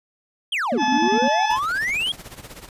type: exponential two-way sweep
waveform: triangle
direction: down then up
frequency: 3366 to 224.7 to 3366 Hz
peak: -19 dBFS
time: 0.52-2.12 s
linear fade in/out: 5 ms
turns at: 0.84 s
type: tone bursts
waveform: triangle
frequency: 237.9 Hz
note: A#3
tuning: 35 cents sharp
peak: -18 dBFS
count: 6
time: 0.72-1.282 s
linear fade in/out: 5 ms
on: 62 ms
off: 38 ms
type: harmonic tone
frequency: 862 Hz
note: A5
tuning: 36 cents flat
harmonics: 1 / 2 / 3 / 4 / 6 / 7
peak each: -19 / -27 / -31 / -31 / -35 / -38 dBFS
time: 0.77-1.59 s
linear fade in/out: 50 ms
type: noise with tremolo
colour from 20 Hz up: pink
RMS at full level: -37 dBFS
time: 1.5-2.69 s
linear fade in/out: 2 ms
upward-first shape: sine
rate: 16 Hz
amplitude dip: 75%
effects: resampled to 32000 Hz